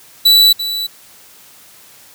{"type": "tone with echo", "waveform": "45% pulse", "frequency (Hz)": 3951, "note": "B7", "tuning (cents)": 0, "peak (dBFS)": -6, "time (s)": [0.25, 0.53], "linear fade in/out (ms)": 10, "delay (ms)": 340, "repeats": 1, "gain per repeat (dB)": -12, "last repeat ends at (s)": 0.87, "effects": ["white hiss -43 dBFS RMS until 2.14 s", "high-pass 60 Hz 12 dB/octave"]}